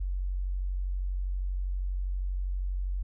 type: tone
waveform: sine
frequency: 46.25 Hz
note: F#1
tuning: in tune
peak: -28 dBFS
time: 0-3.03 s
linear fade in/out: 10 ms
effects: none